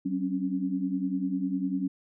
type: tone cluster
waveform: sine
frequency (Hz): 188.8 / 270.4 / 280.4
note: F#3 / C#4 / C#4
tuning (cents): +35 / -43 / +20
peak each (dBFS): -31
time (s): 0.05-1.88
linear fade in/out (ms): 10
effects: none